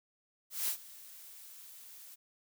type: noise with ADSR envelope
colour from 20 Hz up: blue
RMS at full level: -32 dBFS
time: 0.5-2.16 s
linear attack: 180 ms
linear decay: 87 ms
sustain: -20 dB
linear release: 22 ms
effects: none